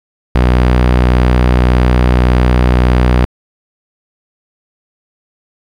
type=tone; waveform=sawtooth; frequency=61.74 Hz; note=B1; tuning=in tune; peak=-3 dBFS; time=0.35-3.25 s; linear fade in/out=0 ms; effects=low-pass 3000 Hz 12 dB/octave + 7-bit